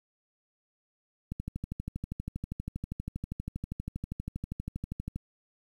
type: click train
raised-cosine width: 5 ms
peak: -22 dBFS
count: 49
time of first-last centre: 1.32-5.16 s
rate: 12.5 Hz
effects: 9-bit